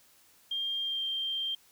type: tone with pitch glide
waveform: sine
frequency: 3200 to 3169 Hz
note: G7 to G7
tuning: +35 to +18 cents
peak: -30 dBFS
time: 0.51-1.55 s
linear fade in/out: 5 ms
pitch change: -17 cents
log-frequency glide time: 0.82-1.04 s
effects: white hiss -62 dBFS RMS until 1.71 s